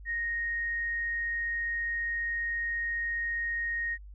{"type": "tone", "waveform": "sine", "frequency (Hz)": 1864.7, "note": "A#6", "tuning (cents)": 0, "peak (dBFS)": -29, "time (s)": [0.05, 3.98], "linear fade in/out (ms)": 50, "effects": ["added 50 Hz sine -44 dBFS peak until 4.14 s"]}